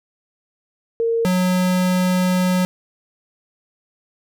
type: tone pair in turn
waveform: sine / square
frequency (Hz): 459.5 / 182.73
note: A#4 / F#3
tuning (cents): -25 / -21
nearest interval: octave + major third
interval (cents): 1596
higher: first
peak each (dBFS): -16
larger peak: neither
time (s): 1-1.25 / 1.25-2.65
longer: second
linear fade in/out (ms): 0
effects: none